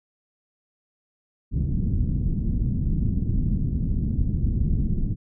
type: low-pass noise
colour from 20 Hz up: pink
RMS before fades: -23 dBFS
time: 1.51-5.16 s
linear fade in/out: 50 ms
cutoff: 230 Hz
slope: 24 dB/octave
effects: none